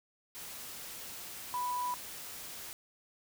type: tone in noise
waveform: sine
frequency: 987.8 Hz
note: B5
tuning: in tune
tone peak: -32 dBFS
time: 1.54-1.94 s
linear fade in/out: 0 ms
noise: white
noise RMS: -45 dBFS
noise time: 0.35-2.73 s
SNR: +10 dB
effects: none